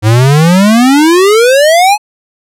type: exponential sweep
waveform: square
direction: up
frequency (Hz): 103.83 to 861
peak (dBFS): -4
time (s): 0.02-1.98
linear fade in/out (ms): 50
effects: low-pass 12000 Hz 12 dB/octave